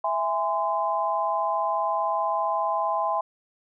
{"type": "chord", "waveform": "sine", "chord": "E augmented", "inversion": "none", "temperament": "just", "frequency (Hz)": [659.3, 824.1, 1030.1], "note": ["E5", "G#5", "B#5"], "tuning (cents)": [0, -14, -27], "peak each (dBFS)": [-28, -27, -26], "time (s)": [0.04, 3.21], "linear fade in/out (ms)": 5, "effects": []}